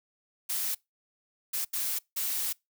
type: noise bursts at uneven times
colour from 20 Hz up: blue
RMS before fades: -31 dBFS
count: 4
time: 0.49-0.75 / 1.53-1.65 / 1.73-1.99 / 2.16-2.53 s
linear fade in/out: 10 ms
effects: noise-tail reverb RT60 0.2 s tail -25 dB re dry